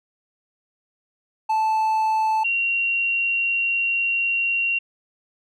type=tone pair in turn; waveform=triangle / sine; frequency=876 / 2752 Hz; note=A5 / F7; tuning=-8 / -26 cents; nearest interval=octave + minor sixth; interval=1982 cents; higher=second; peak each=-16 / -19 dBFS; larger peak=first; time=1.49-2.44 / 2.44-4.79 s; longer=second; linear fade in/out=10 ms; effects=none